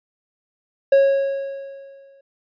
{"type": "tone with exponential decay", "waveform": "triangle", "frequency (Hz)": 549, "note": "C#5", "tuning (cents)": -17, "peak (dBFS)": -7, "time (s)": [0.92, 2.21], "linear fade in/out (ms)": 5, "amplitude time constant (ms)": 280, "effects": ["resampled to 11025 Hz"]}